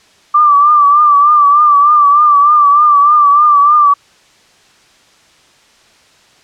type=tone with vibrato; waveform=sine; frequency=1174.7 Hz; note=D6; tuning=in tune; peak=-4 dBFS; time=0.34-3.94 s; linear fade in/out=10 ms; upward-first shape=triangle; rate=3.3 Hz; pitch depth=66 cents each way; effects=white hiss -47 dBFS RMS until 6.43 s + low-pass 6000 Hz 12 dB/octave